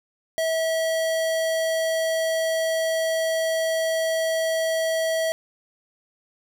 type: tone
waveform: square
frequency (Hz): 648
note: E5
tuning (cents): -30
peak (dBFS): -22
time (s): 0.38-5.32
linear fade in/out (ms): 0
effects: none